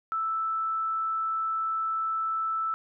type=tone; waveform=sine; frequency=1318.5 Hz; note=E6; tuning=in tune; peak=-26 dBFS; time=0.12-2.74 s; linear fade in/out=0 ms; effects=none